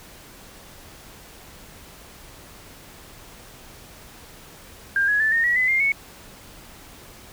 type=tone with pitch steps; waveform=sine; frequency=1600 / 1675.7 / 1754.9 / 1837.9 / 1924.8 / 2016 / 2111 / 2211 Hz; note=G6 / G#6 / A6 / A#6 / B6 / B6 / C7 / C#7; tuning=+35 / +15 / -5 / -25 / -45 / +35 / +15 / -5 cents; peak=-17 dBFS; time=4.96-5.92 s; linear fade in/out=2 ms; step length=120 ms; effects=pink hiss -45 dBFS RMS until 7.32 s